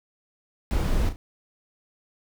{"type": "noise with echo", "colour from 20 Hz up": "brown", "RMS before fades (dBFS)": -23, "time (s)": [0.71, 1.09], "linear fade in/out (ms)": 0, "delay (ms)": 35, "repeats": 2, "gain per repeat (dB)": -9, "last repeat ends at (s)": 1.16, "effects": []}